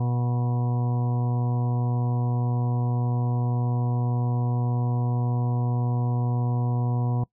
harmonic tone with a mistuned harmonic, 121.8 Hz, B2, 24 cents flat, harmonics 1 / 2 / 3 / 4 / 5 / 6 / 7 / 8 / 9, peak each -22 / -33 / -40 / -40 / -47 / -38 / -49 / -40 / -52 dBFS, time 0-7.24 s, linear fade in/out 5 ms, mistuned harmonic 5, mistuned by +28 cents, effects noise-tail reverb RT60 0.1 s tail -22 dB re dry

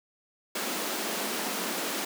pink high-pass noise, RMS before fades -32 dBFS, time 0.55-2.05 s, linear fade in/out 5 ms, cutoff 200 Hz, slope 48 dB/octave, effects none

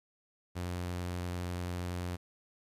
sawtooth tone, 88.8 Hz, F2, 29 cents sharp, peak -31 dBFS, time 0.55-2.17 s, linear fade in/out 20 ms, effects resampled to 32000 Hz + 11-bit

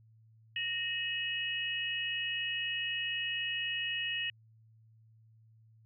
sine tone cluster, 1858 / 2572 / 2912 Hz, A#6 / E7 / F#7, -6 / -43 / -28 cents, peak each -38 / -38 / -35 dBFS, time 0.56-4.3 s, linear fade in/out 2 ms, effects added 111 Hz sine -59 dBFS peak until 5.85 s

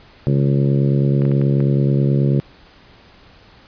harmonic tone, 69.3 Hz, C#2, in tune, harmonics 2 / 3 / 4 / 5 / 6 / 7 / 8, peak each -14 / -21 / -27 / -24 / -28 / -31 / -32 dBFS, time 0.27-2.4 s, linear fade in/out 0 ms
clicks, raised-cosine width 0.5 ms, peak -20 dBFS, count 5, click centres 1.219 / 1.253 / 1.316 / 1.415 / 1.604 s
effects pink hiss -47 dBFS RMS until 3.67 s + resampled to 11025 Hz

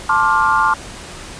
sine chord, D minor seventh, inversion second, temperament just, 881 / 1057.2 / 1174.7 / 1409.6 Hz, A5 / C6 / D6 / F6, +2 / +18 / 0 / +16 cents, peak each -17 dBFS, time 0.09-0.74 s, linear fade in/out 5 ms, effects pink hiss -33 dBFS RMS until 1.39 s + resampled to 22050 Hz

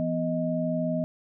sine tone cluster, 168.3 / 248.1 / 626 Hz, E3 / B3 / D#5, +36 / +8 / +10 cents, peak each -29 dBFS, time 0-1.04 s, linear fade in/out 0 ms, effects none

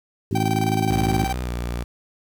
harmonic tone, 53.9 Hz, A1, 35 cents flat, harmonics 2 / 3 / 4 / 5 / 6 / 7, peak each -24 / -26 / -27 / -28 / -29 / -29 dBFS, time 0.31-1.25 s, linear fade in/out 5 ms
45% pulse tone with tremolo, 778 Hz, G5, 13 cents flat, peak -22 dBFS, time 0.35-1.33 s, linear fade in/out 5 ms, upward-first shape square, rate 19 Hz, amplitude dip 65%
sawtooth tone with pitch glide, 62.2 to 59.49 Hz, B1 to A#1, +13 to +36 cents, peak -21 dBFS, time 0.9-1.84 s, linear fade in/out 5 ms, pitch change -77 cents, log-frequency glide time 1.43-1.49 s
effects 8-bit

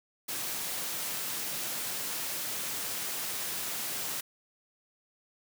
white high-pass noise, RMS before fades -35 dBFS, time 0.28-4.21 s, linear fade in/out 10 ms, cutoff 100 Hz, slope 24 dB/octave, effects none

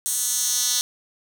10% pulse tone with high-pass filter sweep, 245.7 Hz, B3, 9 cents flat, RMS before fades -23 dBFS, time 0.06-0.81 s, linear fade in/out 0 ms, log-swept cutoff 8200 to 4900 Hz, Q 2, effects 7-bit

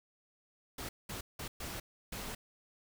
pink noise bursts at uneven times, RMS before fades -42 dBFS, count 5, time 0.78-0.89 / 1.09-1.21 / 1.39-1.48 / 1.6-1.8 / 2.12-2.35 s, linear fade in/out 5 ms, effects none

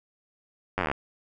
slowing click train, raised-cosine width 0.5 ms, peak -11 dBFS, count 12, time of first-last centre 0.78-0.915 s, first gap 10 ms, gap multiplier 1.04, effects none

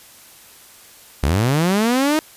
sawtooth linear sweep, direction up, 61.74 to 317 Hz, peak -11 dBFS, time 1.23-2.19 s, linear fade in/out 0 ms, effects white hiss -45 dBFS RMS until 2.36 s + resampled to 32000 Hz

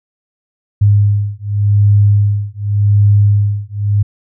sine beating tone pair, 102.1 / 102.97 Hz, G#2 / G#2, -29 / -14 cents, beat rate 0.87 Hz, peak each -11 dBFS, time 0.81-4.03 s, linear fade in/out 10 ms, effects none

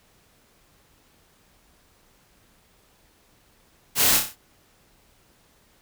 white noise with echo, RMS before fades -20 dBFS, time 3.95-4.21 s, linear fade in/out 50 ms, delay 30 ms, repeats 5, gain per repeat -5 dB, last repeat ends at 4.36 s, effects pink hiss -60 dBFS RMS until 5.81 s

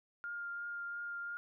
sine tone with vibrato, 1406 Hz, F6, 11 cents sharp, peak -39 dBFS, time 0.24-1.37 s, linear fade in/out 0 ms, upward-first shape triangle, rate 2.9 Hz, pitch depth 13 cents each way, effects none

